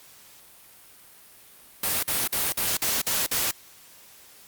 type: noise bursts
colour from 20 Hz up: white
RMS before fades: -25 dBFS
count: 7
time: 1.83-3.512 s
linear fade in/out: 5 ms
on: 200 ms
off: 47 ms
effects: white hiss -51 dBFS RMS until 4.47 s + Opus 48 kbps